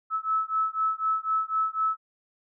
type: beating tone pair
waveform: sine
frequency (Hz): 1300 / 1304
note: E6 / E6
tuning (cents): -24 / -19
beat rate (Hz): 4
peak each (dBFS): -27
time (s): 0.1-1.97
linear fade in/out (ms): 50
effects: none